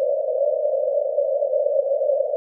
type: band-pass noise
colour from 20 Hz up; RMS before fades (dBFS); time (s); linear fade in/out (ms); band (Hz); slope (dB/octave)
pink; -21; 0-2.36; 0; 530 to 610; 96
effects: none